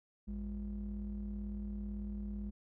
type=ring-modulated tone; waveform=triangle; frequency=74.5 Hz; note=D2; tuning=25 cents sharp; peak=-33 dBFS; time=0.27-2.51 s; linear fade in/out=20 ms; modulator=130 Hz; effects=none